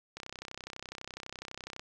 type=click train; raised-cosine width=0.2 ms; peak=-24 dBFS; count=53; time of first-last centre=0.17-1.795 s; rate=32 Hz; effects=none